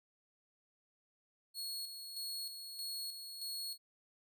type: tone with tremolo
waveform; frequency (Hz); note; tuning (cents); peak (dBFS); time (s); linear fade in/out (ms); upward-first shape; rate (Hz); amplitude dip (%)
sawtooth; 4334; C#8; -40; -37; 1.54-3.78; 50; square; 1.6; 50
effects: none